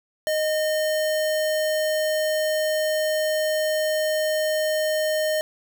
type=tone with sample-and-hold; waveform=sine; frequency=620 Hz; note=D#5; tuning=6 cents flat; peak=-20 dBFS; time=0.27-5.41 s; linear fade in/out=0 ms; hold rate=2450 Hz; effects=none